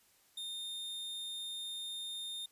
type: tone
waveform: 45% pulse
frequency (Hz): 3648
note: A#7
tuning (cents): -38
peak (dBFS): -40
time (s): 0.37-2.46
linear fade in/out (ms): 5
effects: white hiss -68 dBFS RMS until 2.51 s + resampled to 32000 Hz

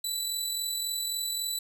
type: tone with amplitude modulation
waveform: 20% pulse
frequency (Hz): 3968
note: B7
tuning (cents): +7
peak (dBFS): -22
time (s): 0.04-1.59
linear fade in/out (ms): 5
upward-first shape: sine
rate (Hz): 43.7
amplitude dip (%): 40
effects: none

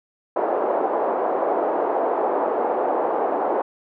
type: band-pass noise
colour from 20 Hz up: white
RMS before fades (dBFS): -22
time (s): 0.36-3.62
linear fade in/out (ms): 5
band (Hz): 360 to 830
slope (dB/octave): 24
effects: none

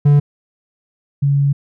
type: tone pair in turn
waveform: triangle / sine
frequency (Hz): 144.8 / 140.76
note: D3 / C#3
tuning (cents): -24 / +27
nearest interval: unison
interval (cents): 49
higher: first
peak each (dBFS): -5 / -11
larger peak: first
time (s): 0.05-0.2 / 1.22-1.53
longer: second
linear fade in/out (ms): 10
effects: none

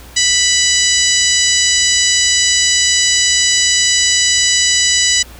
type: harmonic tone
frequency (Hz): 987.8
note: B5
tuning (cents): 0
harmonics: 2 / 3 / 4 / 5 / 6 / 7 / 8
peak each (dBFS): -18 / -18 / -18 / -18 / -18 / -18 / -18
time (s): 0.16-5.23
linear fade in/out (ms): 10
effects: added 60 Hz sine -36 dBFS peak until 5.39 s + pink hiss -39 dBFS RMS until 5.39 s

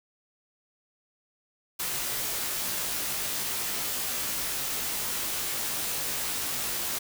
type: noise with comb filter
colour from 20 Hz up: white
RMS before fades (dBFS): -31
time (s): 1.79-6.99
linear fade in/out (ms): 10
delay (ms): 18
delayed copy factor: -0.8
effects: none

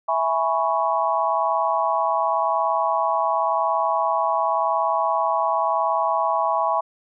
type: chord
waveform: sine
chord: C# minor seventh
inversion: first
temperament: equal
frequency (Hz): 659.3 / 830.6 / 987.8 / 1108.7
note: E5 / G#5 / B5 / C#6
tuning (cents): 0 / 0 / 0 / 0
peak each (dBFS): -24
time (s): 0.08-6.81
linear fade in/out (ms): 10
effects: none

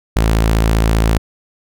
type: tone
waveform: sawtooth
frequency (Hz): 55.1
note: A1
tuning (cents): +3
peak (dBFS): -7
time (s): 0.16-1.18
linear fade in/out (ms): 5
effects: none

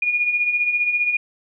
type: beating tone pair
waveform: sine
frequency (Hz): 2426 / 2441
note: D#7 / D#7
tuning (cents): -44 / -34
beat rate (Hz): 15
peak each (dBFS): -26 / -18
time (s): 0.02-1.17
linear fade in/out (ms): 5
effects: none

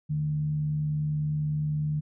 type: tone with frequency modulation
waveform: sine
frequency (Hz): 150.6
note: D3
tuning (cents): +44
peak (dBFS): -25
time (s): 0.09-2.01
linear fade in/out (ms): 20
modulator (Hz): 69.9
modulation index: 0.21
effects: none

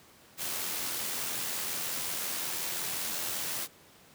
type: noise with amplitude modulation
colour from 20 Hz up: white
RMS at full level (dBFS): -33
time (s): 0.37-3.68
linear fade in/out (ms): 50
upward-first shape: sine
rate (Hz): 85.5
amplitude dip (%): 30
effects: pink hiss -57 dBFS RMS until 4.14 s + high-pass 100 Hz 12 dB/octave

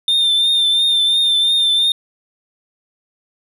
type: tone with vibrato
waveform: sine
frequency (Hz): 3600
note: A7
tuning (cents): +39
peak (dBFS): -9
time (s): 0.08-1.92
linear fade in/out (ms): 2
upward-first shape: triangle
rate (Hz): 2.9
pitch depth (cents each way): 42
effects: tanh soft clip ceiling -11 dBFS

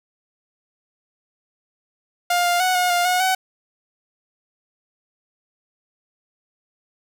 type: tone with pitch steps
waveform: sawtooth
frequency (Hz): 705 / 701 / 739 / 721 / 703 / 727 / 752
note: F5 / F5 / F#5 / F#5 / F5 / F#5 / F#5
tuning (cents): +16 / +6 / -2 / -45 / +11 / -31 / +28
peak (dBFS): -13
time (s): 2.3-3.35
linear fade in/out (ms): 5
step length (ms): 150
effects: none

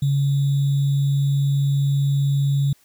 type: tone with sample-and-hold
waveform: sine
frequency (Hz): 139.8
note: C#3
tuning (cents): +15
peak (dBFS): -16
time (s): 0.02-2.73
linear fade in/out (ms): 5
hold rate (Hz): 3675
effects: white hiss -58 dBFS RMS until 2.84 s

